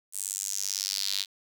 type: tone with high-pass filter sweep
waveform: sawtooth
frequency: 98 Hz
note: G2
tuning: in tune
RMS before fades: -32 dBFS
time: 0.12-1.26 s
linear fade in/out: 50 ms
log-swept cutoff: 8800 to 3800 Hz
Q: 3.5
effects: none